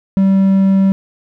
triangle tone, 193.4 Hz, G3, 23 cents flat, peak -6 dBFS, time 0.17-0.92 s, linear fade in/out 0 ms, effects none

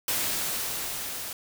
white noise with level ramp, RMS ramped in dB -27 to -36 dBFS, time 0.08-1.33 s, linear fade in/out 2 ms, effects none

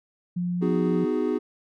sine tone, 176.9 Hz, F3, 23 cents sharp, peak -24 dBFS, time 0.36-1.05 s, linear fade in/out 10 ms
triangle chord, G# minor seventh, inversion first, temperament equal with one note detuned, 251.1 / 311.1 / 370 / 415.3 Hz, B3 / D#4 / F#4 / G#4, +29 / 0 / 0 / 0 cents, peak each -26 dBFS, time 0.61-1.39 s, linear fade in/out 20 ms
effects none

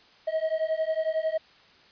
triangle beating tone pair, 631 / 642 Hz, D#5 / E5, +24 / -46 cents, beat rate 11 Hz, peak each -26 dBFS, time 0.27-1.38 s, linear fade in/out 10 ms, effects white hiss -56 dBFS RMS until 1.91 s + resampled to 11025 Hz

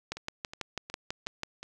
two click trains, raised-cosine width 0.2 ms, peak -24 / -16 dBFS, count 5 / 9, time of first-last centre 0.17-1.63 / 0.12-1.434 s, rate 2.74 / 6.09 Hz, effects none

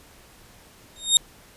25% pulse tone with exponential growth, 3705 Hz, A#7, 11 cents flat, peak -6 dBFS, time 0.96-1.17 s, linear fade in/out 1 ms, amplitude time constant 45 ms, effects pink hiss -51 dBFS RMS until 1.56 s + resampled to 32000 Hz

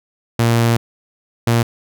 sawtooth tone pair in turn, 116.54 / 116.99 Hz, A#2 / A#2, 0 / +7 cents, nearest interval unison, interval 7 cents, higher second, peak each -8 dBFS, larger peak neither, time 0.39-0.77 / 1.47-1.63 s, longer first, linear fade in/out 5 ms, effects none

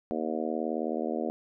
harmonic tone, 79 Hz, D#2, 27 cents sharp, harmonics 3 / 4 / 5 / 6 / 7 / 8 / 9, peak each -34 / -35 / -36 / -37 / -37 / -38 / -39 dBFS, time 0.11-1.3 s, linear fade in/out 0 ms, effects none

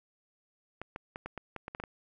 clicks, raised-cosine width 0.5 ms, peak -24 dBFS, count 10, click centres 0.816 / 0.961 / 1.159 / 1.26 / 1.377 / 1.563 / 1.681 / 1.749 / 1.8 / 1.838 s, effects none

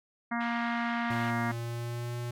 harmonic tone, 235.2 Hz, A#3, 16 cents sharp, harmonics 1 / 3 / 4 / 5 / 6 / 7 / 8 / 9, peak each -32 / -37 / -38 / -39 / -40 / -40 / -41 / -42 dBFS, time 0.31-1.52 s, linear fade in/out 10 ms
white band-pass noise, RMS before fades -44 dBFS, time 0.4-1.31 s, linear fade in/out 10 ms, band 920 to 3200 Hz, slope 24 dB/octave
square tone with pitch glide, 116.54 to 120.23 Hz, A#2 to B2, 0 to -46 cents, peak -34 dBFS, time 1.1-2.31 s, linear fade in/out 5 ms, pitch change +54 cents, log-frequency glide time 1.46-2.15 s
effects none

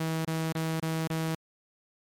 sawtooth tone bursts, 161.1 Hz, E3, 39 cents flat, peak -24 dBFS, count 5, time 0-1.35 s, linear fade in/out 5 ms, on 250 ms, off 25 ms, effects MP3 96 kbps

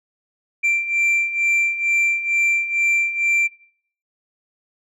sine beating tone pair, 2354 / 2356.2 Hz, D7 / D7, +3 / +5 cents, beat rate 2.2 Hz, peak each -20 / -16 dBFS, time 0.63-3.48 s, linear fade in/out 20 ms, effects noise-tail reverb RT60 0.6 s tail -21 dB re dry + tanh soft clip ceiling -14 dBFS

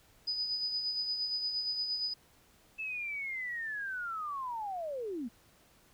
sine tone with tremolo, 4978 Hz, D#8, in tune, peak -30 dBFS, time 0.27-2.14 s, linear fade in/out 10 ms, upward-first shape sine, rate 8.6 Hz, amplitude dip 45%
sine linear sweep, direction down, 2637 to 213 Hz, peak -35 dBFS, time 2.78-5.29 s, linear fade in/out 20 ms
effects pink hiss -64 dBFS RMS until 5.93 s

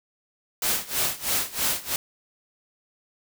white noise with tremolo, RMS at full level -23 dBFS, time 0.62-1.96 s, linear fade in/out 2 ms, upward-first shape sine, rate 3.1 Hz, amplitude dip 90%, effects none

